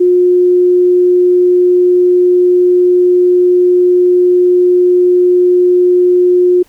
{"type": "tone", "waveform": "sine", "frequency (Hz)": 358.9, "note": "F4", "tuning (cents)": 47, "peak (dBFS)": -5, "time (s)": [0, 6.63], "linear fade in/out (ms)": 10, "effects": ["pink hiss -49 dBFS RMS until 6.68 s"]}